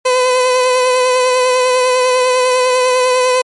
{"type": "tone with vibrato", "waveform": "30% pulse", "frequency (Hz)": 506, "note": "B4", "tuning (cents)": 42, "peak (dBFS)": -7, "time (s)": [0.05, 3.42], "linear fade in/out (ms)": 10, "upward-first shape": "triangle", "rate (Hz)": 10, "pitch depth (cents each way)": 30, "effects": ["MP3 48 kbps"]}